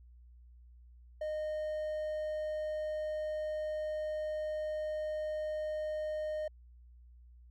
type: tone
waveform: triangle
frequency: 615 Hz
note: D#5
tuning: 20 cents flat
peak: -32 dBFS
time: 1.21-6.48 s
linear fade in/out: 5 ms
effects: added 60 Hz sine -54 dBFS peak until 7.5 s